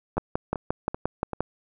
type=two click trains; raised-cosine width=1 ms; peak=-10 / -16 dBFS; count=8 / 4; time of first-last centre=0.18-1.406 / 0.17-1.333 s; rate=5.71 / 2.58 Hz; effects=none